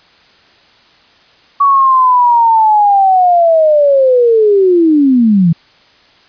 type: linear sweep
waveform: sine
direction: down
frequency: 1131 to 158.2 Hz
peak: -5 dBFS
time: 1.6-5.53 s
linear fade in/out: 10 ms
effects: white hiss -46 dBFS RMS until 6.28 s + resampled to 11025 Hz